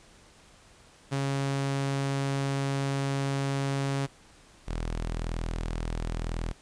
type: tone pair in turn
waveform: sawtooth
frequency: 137.8 / 40.97 Hz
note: C#3 / E1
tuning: -10 / -10 cents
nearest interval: octave + major sixth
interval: 2100 cents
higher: first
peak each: -23 / -26 dBFS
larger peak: first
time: 1.11-4.07 / 4.67-6.53 s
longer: first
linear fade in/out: 20 ms
effects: pink hiss -56 dBFS RMS until 6.61 s + resampled to 22050 Hz